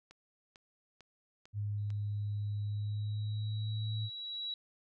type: click train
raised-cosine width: 0.2 ms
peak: -37 dBFS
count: 5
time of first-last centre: 0.11-1.904 s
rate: 2.23 Hz
type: tone with pitch glide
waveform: sine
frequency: 103.4 to 107.79 Hz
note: G#2 to A2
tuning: -7 to -35 cents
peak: -33 dBFS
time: 1.53-4.1 s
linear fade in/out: 50 ms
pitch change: +72 cents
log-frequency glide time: 2.65-3.9 s
type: tone with exponential growth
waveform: sine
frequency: 3896 Hz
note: B7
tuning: 24 cents flat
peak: -35 dBFS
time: 1.78-4.54 s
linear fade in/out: 2 ms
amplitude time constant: 600 ms
effects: none